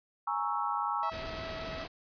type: chord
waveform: sine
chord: A# half-diminished seventh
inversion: third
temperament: equal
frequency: 830.6 / 932.3 / 1108.7 / 1318.5 Hz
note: G#5 / A#5 / C#6 / E6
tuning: 0 / 0 / 0 / 0 cents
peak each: -35 dBFS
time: 0.27-1.1 s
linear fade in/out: 5 ms
type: tone with vibrato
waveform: sawtooth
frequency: 650 Hz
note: E5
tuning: 24 cents flat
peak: -36 dBFS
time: 1.03-1.84 s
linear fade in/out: 0 ms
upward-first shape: square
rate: 5.4 Hz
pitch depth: 8 cents each way
type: noise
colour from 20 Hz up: pink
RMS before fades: -41 dBFS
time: 1.11-1.88 s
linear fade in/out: 20 ms
effects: resampled to 11025 Hz